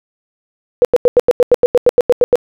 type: tone bursts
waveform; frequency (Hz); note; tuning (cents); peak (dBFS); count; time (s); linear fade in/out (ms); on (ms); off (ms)
sine; 489.6; B4; -15; -4; 14; 0.82-2.356; 0; 28; 88
effects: none